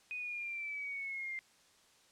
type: linear sweep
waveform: sine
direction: down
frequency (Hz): 2499 to 2093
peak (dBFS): -38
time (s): 0.11-1.39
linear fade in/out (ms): 0
effects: white hiss -66 dBFS RMS until 2.11 s + low-pass 8000 Hz 12 dB/octave